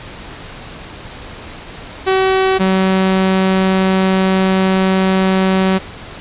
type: tone pair in turn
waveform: sawtooth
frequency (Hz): 379.9 / 189.4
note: F#4 / F#3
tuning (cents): +46 / +41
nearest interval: octave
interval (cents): 1205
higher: first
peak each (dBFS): -7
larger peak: neither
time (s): 2.06-2.59 / 2.59-5.79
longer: second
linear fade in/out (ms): 20
effects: pink hiss -32 dBFS RMS until 6.2 s + resampled to 8000 Hz